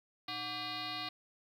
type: tone with frequency modulation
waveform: sine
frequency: 2437 Hz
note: D#7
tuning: 37 cents flat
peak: -36 dBFS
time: 0.28-1.09 s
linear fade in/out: 5 ms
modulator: 426 Hz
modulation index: 4.7
effects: tanh soft clip ceiling -33 dBFS + 11-bit